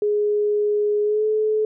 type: tone with pitch glide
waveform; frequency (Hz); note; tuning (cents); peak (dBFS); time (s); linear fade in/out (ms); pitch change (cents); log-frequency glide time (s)
sine; 416.8 to 430.8; G#4 to A4; +6 to -37; -17; 0.02-1.65; 2; +57; 1.03-1.25
effects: none